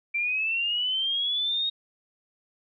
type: linear sweep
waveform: sine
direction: up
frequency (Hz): 2341 to 3755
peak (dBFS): -24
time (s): 0.14-1.7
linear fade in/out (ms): 10
effects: none